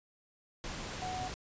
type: tone in noise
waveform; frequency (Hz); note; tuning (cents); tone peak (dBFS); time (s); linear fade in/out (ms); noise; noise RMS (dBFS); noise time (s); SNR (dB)
sine; 740; F#5; 0; -37; 1.02-1.28; 0; pink; -41; 0.64-1.34; +1
effects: resampled to 16000 Hz

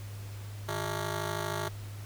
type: ring-modulated tone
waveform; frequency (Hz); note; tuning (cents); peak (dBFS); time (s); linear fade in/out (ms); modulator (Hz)
10% pulse; 254.9; C4; -45; -21; 0.68-1.69; 10; 101
effects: added 102 Hz sine -39 dBFS peak until 2.05 s + pink hiss -51 dBFS RMS until 2.05 s

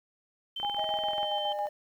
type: tone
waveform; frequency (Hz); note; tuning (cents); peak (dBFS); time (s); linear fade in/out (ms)
sine; 3100; G7; -20; -33; 0.56-1.53; 5
type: click train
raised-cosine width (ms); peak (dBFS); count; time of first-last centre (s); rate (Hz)
0.5; -27; 14; 0.6-1.231; 20.6
type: tone with tremolo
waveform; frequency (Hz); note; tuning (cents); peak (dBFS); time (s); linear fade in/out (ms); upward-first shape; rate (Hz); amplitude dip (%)
sine; 820; G#5; -22; -29; 0.63-1.67; 0; square; 7.3; 50
type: tone with pitch glide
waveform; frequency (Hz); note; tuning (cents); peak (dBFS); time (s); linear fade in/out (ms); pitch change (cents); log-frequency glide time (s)
triangle; 631 to 601.8; D#5 to D5; +24 to +42; -32; 0.78-1.69; 5; -82; 0.97-1.48
effects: 10-bit

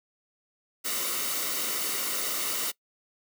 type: noise with comb filter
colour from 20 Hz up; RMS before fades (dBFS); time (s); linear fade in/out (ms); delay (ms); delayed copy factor
white; -30; 0.84-2.72; 20; 1.2; -0.55
effects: noise-tail reverb RT60 0.1 s tail -22 dB re dry + high-pass 200 Hz 12 dB/octave

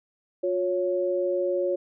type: tone pair together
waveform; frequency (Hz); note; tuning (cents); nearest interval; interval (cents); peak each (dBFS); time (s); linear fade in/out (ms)
sine; 357.9 / 555; F4 / C#5; +42 / +2; minor sixth; 760; -26 / -25; 0.43-1.76; 10
effects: none

